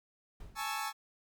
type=noise with exponential decay; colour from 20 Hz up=brown; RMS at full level=-45 dBFS; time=0.4-0.85 s; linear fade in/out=5 ms; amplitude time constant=96 ms
type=chord; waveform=sawtooth; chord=A major seventh; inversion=third; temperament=equal; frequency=830.6 / 880 / 1108.7 / 1318.5 Hz; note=G#5 / A5 / C#6 / E6; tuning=0 / 0 / 0 / 0 cents; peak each=-37 / -36 / -37 / -37 dBFS; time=0.55-0.93 s; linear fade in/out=50 ms
effects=none